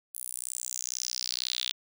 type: tone with high-pass filter sweep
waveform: sawtooth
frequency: 62.1 Hz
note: B1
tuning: 10 cents sharp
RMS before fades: -35 dBFS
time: 0.14-1.72 s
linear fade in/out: 5 ms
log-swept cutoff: 11000 to 3400 Hz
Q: 4.7
effects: none